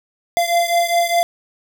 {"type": "beating tone pair", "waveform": "square", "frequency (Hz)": [687, 691.9], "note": ["F5", "F5"], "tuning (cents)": [-29, -16], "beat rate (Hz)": 4.9, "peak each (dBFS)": [-17, -20], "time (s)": [0.37, 1.23], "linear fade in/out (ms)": 0, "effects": ["7-bit"]}